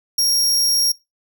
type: tone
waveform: sawtooth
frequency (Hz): 5588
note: F8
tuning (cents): 0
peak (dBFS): -12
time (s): 0.18-0.92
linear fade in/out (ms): 5
effects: noise-tail reverb RT60 0.2 s tail -21 dB re dry